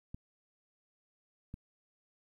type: clicks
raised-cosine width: 5 ms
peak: -30 / -30 dBFS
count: 2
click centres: 0.145 / 1.541 s
effects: 12-bit